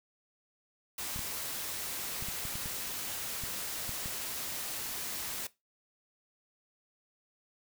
white noise, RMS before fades -38 dBFS, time 0.98-5.47 s, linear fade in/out 5 ms
clicks, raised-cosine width 5 ms, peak -30 dBFS, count 10, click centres 1.161 / 1.192 / 2.225 / 2.286 / 2.453 / 2.555 / 2.659 / 3.437 / 3.893 / 4.059 s
effects noise-tail reverb RT60 0.2 s tail -18 dB re dry

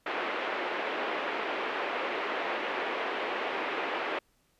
pink band-pass noise, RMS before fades -33 dBFS, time 0.06-4.19 s, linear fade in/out 5 ms, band 350 to 2800 Hz, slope 24 dB/octave, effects pink hiss -70 dBFS RMS until 4.59 s + resampled to 32000 Hz

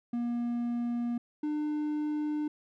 triangle tone pair in turn, 238.4 / 300.4 Hz, A#3 / D4, +39 / +39 cents, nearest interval major third, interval 400 cents, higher second, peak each -27 dBFS, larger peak neither, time 0.13-1.18 / 1.43-2.48 s, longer neither, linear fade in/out 5 ms, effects none

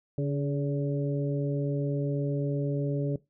harmonic tone with a mistuned harmonic, 142.8 Hz, D3, 48 cents flat, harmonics 1 / 2 / 3 / 4, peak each -27 / -33 / -34 / -37 dBFS, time 0.18-3.16 s, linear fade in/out 2 ms, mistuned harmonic 3, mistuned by -33 cents, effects noise-tail reverb RT60 0.2 s tail -20 dB re dry

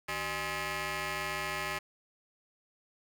10% pulse ring-modulated tone, 222 Hz, A3, 16 cents sharp, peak -22 dBFS, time 0.08-1.79 s, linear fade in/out 10 ms, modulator 1490 Hz, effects none

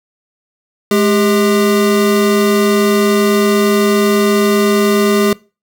square tone pair together, 210.6 / 400.9 Hz, G#3 / G4, +24 / +39 cents, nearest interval major seventh, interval 1115 cents, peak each -13 dBFS, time 0.91-5.33 s, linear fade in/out 2 ms, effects noise-tail reverb RT60 0.3 s tail -22 dB re dry

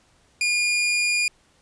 sawtooth tone, 2427 Hz, D#7, 44 cents flat, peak -16 dBFS, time 0.41-1.28 s, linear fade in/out 2 ms, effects pink hiss -60 dBFS RMS until 1.61 s + resampled to 22050 Hz

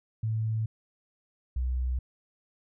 sine tone pair in turn, 110.5 / 62.9 Hz, A2 / B1, +8 / +32 cents, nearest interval minor seventh, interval 976 cents, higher first, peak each -26 dBFS, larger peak neither, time 0.23-0.66 / 1.56-1.99 s, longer neither, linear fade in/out 5 ms, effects none

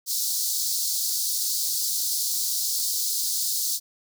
pink high-pass noise, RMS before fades -26 dBFS, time 0.06-3.8 s, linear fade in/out 50 ms, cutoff 4200 Hz, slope 48 dB/octave, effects none

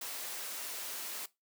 white high-pass noise, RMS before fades -41 dBFS, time 0.01-1.26 s, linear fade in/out 5 ms, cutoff 340 Hz, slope 12 dB/octave, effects noise-tail reverb RT60 0.2 s tail -19 dB re dry

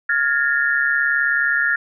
sine tone cluster, 1417 / 1673 / 1812 Hz, F6 / G#6 / A#6, +25 / +12 / -50 cents, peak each -20 dBFS, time 0.09-1.76 s, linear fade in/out 5 ms, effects none

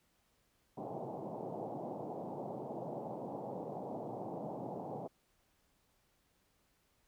white band-pass noise, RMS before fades -43 dBFS, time 0.77-5.08 s, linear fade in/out 10 ms, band 120 to 840 Hz, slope 48 dB/octave, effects pink hiss -75 dBFS RMS until 7.07 s

